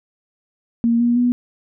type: tone with pitch steps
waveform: sine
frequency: 233.1 / 238.7 / 244.4 Hz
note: A#3 / A#3 / B3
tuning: 0 / +41 / -18 cents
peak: -13 dBFS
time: 0.84-1.32 s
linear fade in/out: 0 ms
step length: 160 ms
effects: none